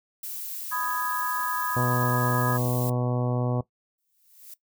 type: noise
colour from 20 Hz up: violet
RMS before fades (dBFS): -35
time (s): 0.23-2.9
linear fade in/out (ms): 5
type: chord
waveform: sine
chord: G# minor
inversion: first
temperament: just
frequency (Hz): 996.7 / 1245.9 / 1661.2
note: B5 / D#6 / G#6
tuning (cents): +16 / +2 / 0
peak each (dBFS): -31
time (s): 0.71-2.58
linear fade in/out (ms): 20
type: harmonic tone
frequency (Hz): 123.47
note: B2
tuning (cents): 0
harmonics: 1 / 2 / 3 / 4 / 5 / 6 / 7 / 8 / 9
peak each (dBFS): -25 / -31 / -35 / -33 / -35 / -38 / -42 / -44 / -41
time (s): 1.76-3.61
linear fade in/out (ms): 5
type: noise with exponential growth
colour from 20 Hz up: violet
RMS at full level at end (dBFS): -41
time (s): 3.98-4.54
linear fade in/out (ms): 5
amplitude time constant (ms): 120
effects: noise-tail reverb RT60 0.1 s tail -17 dB re dry